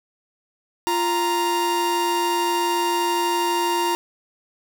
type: tone pair together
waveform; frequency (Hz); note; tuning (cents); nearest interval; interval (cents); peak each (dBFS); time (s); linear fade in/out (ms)
45% pulse; 348 / 932.3; F4 / A#5; -6 / 0; octave + perfect fourth; 1706; -24 / -21; 0.87-3.95; 0
effects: none